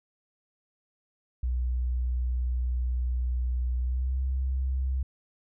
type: tone with pitch glide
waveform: sine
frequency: 61.74 to 65.41 Hz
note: B1 to C2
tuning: 0 to 0 cents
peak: -25 dBFS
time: 1.43-5.03 s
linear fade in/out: 5 ms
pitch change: +100 cents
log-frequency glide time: 3.8-4.2 s
effects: none

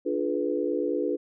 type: chord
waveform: sine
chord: D diminished seventh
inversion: none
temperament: equal with one note detuned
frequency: 293.7 / 349.2 / 425 / 493.9 Hz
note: D4 / F4 / Ab4 / Cb5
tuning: 0 / 0 / +40 / 0 cents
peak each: -30 dBFS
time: 0.05-1.17 s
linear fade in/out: 20 ms
effects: none

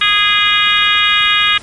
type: harmonic tone with a mistuned harmonic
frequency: 413.5 Hz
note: G#4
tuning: 8 cents flat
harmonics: 3 / 4 / 5 / 6 / 7 / 8 / 9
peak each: -17 / -17 / -17 / -17 / -17 / -17 / -17 dBFS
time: 0.01-1.58 s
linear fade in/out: 5 ms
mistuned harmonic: 6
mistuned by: -18 cents
effects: pink hiss -36 dBFS RMS until 1.62 s + MP3 48 kbps

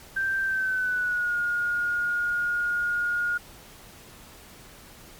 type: tone with pitch glide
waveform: sine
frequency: 1568 to 1429.6 Hz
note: G6 to F6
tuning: 0 to +40 cents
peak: -23 dBFS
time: 0.16-3.38 s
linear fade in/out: 10 ms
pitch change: -160 cents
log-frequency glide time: 0.44-1.36 s
effects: pink hiss -48 dBFS RMS until 5.19 s + MP3 96 kbps

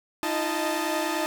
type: tone cluster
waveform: sawtooth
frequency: 311.2 / 341.1 / 619 / 877 Hz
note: D#4 / F4 / D#5 / A5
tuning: 0 / -41 / -9 / -6 cents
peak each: -27 dBFS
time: 0.23-1.26 s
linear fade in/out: 0 ms
effects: none

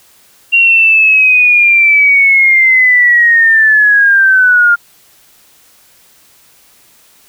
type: linear sweep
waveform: sine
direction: down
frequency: 2767 to 1400 Hz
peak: -4 dBFS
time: 0.52-4.76 s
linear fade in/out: 20 ms
effects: white hiss -46 dBFS RMS until 7.28 s

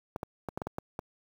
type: clicks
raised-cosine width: 1 ms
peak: -20 dBFS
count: 8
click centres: 0.161 / 0.231 / 0.487 / 0.575 / 0.618 / 0.67 / 0.784 / 0.991 s
effects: high-pass 60 Hz 12 dB/octave + 8-bit

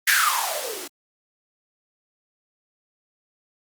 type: noise with band-pass filter sweep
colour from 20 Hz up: violet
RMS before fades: -23 dBFS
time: 0.07-0.88 s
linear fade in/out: 10 ms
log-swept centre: 1900 to 300 Hz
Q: 9.2
effects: Opus 32 kbps

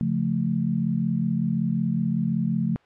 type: chord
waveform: sine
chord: Db augmented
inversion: none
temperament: equal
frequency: 138.59 / 174.61 / 220 Hz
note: Db3 / F3 / A3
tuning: 0 / 0 / 0 cents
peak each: -28 / -25 / -25 dBFS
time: 0.01-2.76 s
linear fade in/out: 0 ms
effects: white hiss -59 dBFS RMS until 2.85 s + low-pass 2000 Hz 12 dB/octave

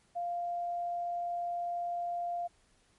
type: tone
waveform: sine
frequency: 697 Hz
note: F5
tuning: 4 cents flat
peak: -32 dBFS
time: 0.15-2.48 s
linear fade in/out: 20 ms
effects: pink hiss -68 dBFS RMS until 2.98 s + MP3 48 kbps

